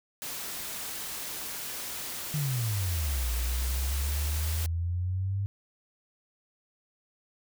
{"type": "noise", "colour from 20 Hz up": "white", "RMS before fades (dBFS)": -37, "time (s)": [0.22, 4.66], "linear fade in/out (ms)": 0}
{"type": "exponential two-way sweep", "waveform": "sine", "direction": "down then up", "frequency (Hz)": [155.56, 58.27, 100.5], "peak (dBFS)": -27, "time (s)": [2.34, 5.46], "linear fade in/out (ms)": 0, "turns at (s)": 3.3}
{"effects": []}